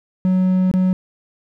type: tone with dropouts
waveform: triangle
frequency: 185.3 Hz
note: F#3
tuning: 3 cents sharp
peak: -11 dBFS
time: 0.25-0.93 s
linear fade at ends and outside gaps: 0 ms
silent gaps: 0.714-0.739 s
effects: none